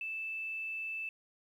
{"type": "tone with quantisation", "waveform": "sine", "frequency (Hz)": 2637, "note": "E7", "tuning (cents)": 0, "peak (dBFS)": -36, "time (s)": [0.01, 1.09], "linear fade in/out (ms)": 2, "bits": 11, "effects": []}